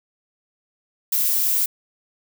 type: noise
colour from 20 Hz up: violet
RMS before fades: -20 dBFS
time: 1.12-1.66 s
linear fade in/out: 5 ms
effects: none